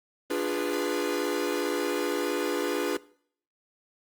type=chord; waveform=45% pulse; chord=D diminished seventh; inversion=none; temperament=equal with one note detuned; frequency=293.7 / 349.2 / 411.2 / 493.9 Hz; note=D4 / F4 / Ab4 / Cb5; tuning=0 / 0 / -17 / 0 cents; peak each=-32 dBFS; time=0.3-2.97 s; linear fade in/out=5 ms; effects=noise-tail reverb RT60 0.6 s tail -21 dB re dry + Opus 24 kbps

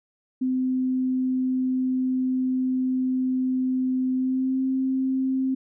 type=tone with pitch glide; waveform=sine; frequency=257.4 to 263 Hz; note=C4 to C4; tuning=-28 to +9 cents; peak=-21 dBFS; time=0.41-5.55 s; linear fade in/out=10 ms; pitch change=+37 cents; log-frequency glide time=4.14-4.62 s; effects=none

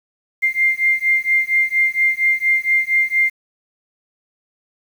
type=beating tone pair; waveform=sine; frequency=2100 / 2104.3 Hz; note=C7 / C7; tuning=+6 / +9 cents; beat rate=4.3 Hz; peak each=-17 dBFS; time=0.42-3.3 s; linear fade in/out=20 ms; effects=7-bit

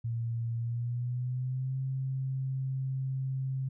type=tone with pitch glide; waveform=sine; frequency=116.1 to 132.6 Hz; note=A#2 to C3; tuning=-7 to +23 cents; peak=-30 dBFS; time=0.04-3.69 s; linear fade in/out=10 ms; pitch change=+230 cents; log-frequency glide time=0.57-1.78 s; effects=none

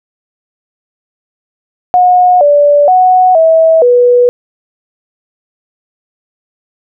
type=tone with pitch steps; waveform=sine; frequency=724 / 581 / 738 / 648 / 489 Hz; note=F#5 / D5 / F#5 / E5 / B4; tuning=-38 / -19 / -5 / -30 / -17 cents; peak=-3 dBFS; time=1.94-4.29 s; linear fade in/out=0 ms; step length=470 ms; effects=none

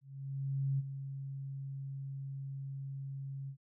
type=tone with ADSR envelope; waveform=sine; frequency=136.7 Hz; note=C#3; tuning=24 cents flat; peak=-29 dBFS; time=0.01-3.57 s; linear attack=780 ms; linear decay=27 ms; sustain=-10 dB; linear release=82 ms; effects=none

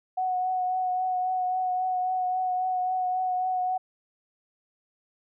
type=tone with vibrato; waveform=sine; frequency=738 Hz; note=F#5; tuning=5 cents flat; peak=-24 dBFS; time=0.17-3.78 s; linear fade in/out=10 ms; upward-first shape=triangle; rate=3.7 Hz; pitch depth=22 cents each way; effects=none

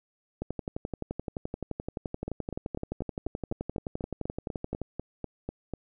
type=two click trains; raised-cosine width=2 ms; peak=-19 / -20 dBFS; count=52 / 15; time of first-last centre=0.42-4.817 / 2.28-5.737 s; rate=11.6 / 4.05 Hz; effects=none

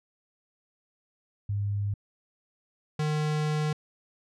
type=tone pair in turn; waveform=sine / square; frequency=101.6 / 152.23 Hz; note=G#2 / D#3; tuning=-38 / -38 cents; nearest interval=perfect fifth; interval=700 cents; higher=second; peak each=-26 dBFS; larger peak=neither; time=1.49-1.94 / 2.99-3.73 s; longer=second; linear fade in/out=5 ms; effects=low-pass 7000 Hz 12 dB/octave

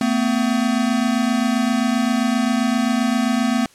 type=tone pair together; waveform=square; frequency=225.3 / 252.9 Hz; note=A3 / B3; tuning=+41 / +41 cents; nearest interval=major second; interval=200 cents; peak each=-20 dBFS; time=0.01-3.66 s; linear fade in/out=2 ms; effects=white hiss -51 dBFS RMS until 3.74 s + low-pass 9000 Hz 12 dB/octave

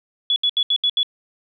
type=tone bursts; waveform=sine; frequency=3400 Hz; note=G#7; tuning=40 cents sharp; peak=-15 dBFS; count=6; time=0.3-1.031 s; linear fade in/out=2 ms; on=61 ms; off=73 ms; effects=none

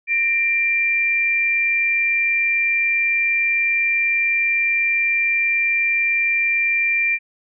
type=tone pair together; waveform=sine; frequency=1840.2 / 2371 Hz; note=A#6 / D7; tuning=-23 / +16 cents; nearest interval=major third; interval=439 cents; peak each=-26 / -16 dBFS; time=0.07-7.19 s; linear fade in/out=50 ms; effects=none

